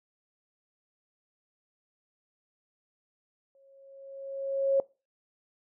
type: tone with exponential growth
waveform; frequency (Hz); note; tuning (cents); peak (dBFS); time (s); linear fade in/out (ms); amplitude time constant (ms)
sine; 546; C#5; -26; -19; 3.55-4.8; 1; 270
effects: noise-tail reverb RT60 0.3 s tail -23 dB re dry